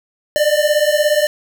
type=beating tone pair; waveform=square; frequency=590 / 607 Hz; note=D5 / D#5; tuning=+8 / -43 cents; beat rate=17 Hz; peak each=-16 dBFS; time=0.36-1.27 s; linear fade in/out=0 ms; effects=none